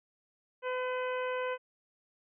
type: harmonic tone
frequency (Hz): 506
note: B4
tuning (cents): +42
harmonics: 1 / 2 / 3 / 4 / 5 / 6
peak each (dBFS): -33 / -38 / -41 / -46 / -45 / -51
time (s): 0.62-1.58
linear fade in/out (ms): 50
effects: none